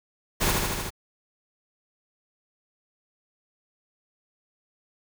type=noise with echo; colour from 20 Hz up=pink; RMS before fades=-23 dBFS; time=0.4-0.52 s; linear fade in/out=20 ms; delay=77 ms; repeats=5; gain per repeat=-2 dB; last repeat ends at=0.905 s; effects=none